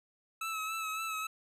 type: tone with vibrato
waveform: 25% pulse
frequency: 1301 Hz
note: E6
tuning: 23 cents flat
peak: -31 dBFS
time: 0.41-1.27 s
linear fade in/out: 5 ms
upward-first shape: sine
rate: 3.6 Hz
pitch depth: 32 cents each way
effects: resampled to 32000 Hz